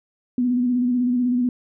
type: tone with vibrato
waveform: sine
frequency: 246.9 Hz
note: B3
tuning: in tune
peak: -17 dBFS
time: 0.38-1.49 s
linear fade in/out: 2 ms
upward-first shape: square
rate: 16 Hz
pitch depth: 33 cents each way
effects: none